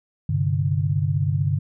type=chord; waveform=sine; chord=G suspended fourth; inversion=none; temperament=equal; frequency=98 / 130.81 / 146.83 Hz; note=G2 / C3 / D3; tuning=0 / 0 / 0 cents; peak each=-23 / -25 / -22 dBFS; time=0.29-1.59 s; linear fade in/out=5 ms; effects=none